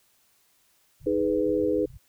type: low-pass noise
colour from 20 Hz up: white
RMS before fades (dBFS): -45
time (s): 1-1.99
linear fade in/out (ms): 20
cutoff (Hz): 150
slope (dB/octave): 96
type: chord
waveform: sine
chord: G# minor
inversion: second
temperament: just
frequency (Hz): 311.5 / 415.3 / 498.4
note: D#4 / G#4 / B4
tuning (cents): +2 / 0 / +16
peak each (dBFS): -26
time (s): 1.06-1.86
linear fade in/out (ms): 10
effects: white hiss -65 dBFS RMS until 2.08 s